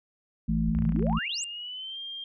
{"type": "harmonic tone", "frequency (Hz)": 55.1, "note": "A1", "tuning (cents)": 3, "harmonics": [1, 3, 4], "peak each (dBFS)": [-29, -27, -27], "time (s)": [0.48, 1.19], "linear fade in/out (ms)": 10}
{"type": "exponential sweep", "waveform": "sine", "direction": "up", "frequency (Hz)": [38.89, 8200], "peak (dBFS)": -30, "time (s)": [0.68, 1.44], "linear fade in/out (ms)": 0}
{"type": "clicks", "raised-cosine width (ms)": 0.5, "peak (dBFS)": -31, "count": 12, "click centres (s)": [0.75, 0.788, 0.822, 0.852, 0.892, 0.922, 0.962, 0.994, 1.026, 1.068, 1.098, 1.129]}
{"type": "tone with pitch glide", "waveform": "sine", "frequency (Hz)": [2800, 3198], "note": ["F7", "G7"], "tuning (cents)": [4, 34], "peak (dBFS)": -35, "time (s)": [1.17, 2.24], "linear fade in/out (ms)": 2, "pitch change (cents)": 230, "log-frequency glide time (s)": [1.46, 1.99]}
{"effects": []}